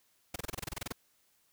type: noise bursts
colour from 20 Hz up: pink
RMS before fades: -37 dBFS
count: 13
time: 0.34-0.924 s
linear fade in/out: 5 ms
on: 20 ms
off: 27 ms
effects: white hiss -71 dBFS RMS until 1.52 s